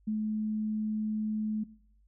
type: tone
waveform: sine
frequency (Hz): 215.1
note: A3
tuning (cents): -39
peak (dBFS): -28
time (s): 0.07-1.64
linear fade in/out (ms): 10
effects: noise-tail reverb RT60 0.6 s tail -20 dB re dry + added 50 Hz sine -61 dBFS peak until 2.07 s